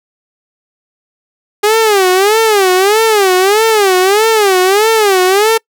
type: tone with vibrato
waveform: sawtooth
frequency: 405.5 Hz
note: G#4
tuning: 41 cents flat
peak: -3 dBFS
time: 1.63-5.58 s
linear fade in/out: 10 ms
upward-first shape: sine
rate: 1.6 Hz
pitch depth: 180 cents each way
effects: noise-tail reverb RT60 0.1 s tail -26 dB re dry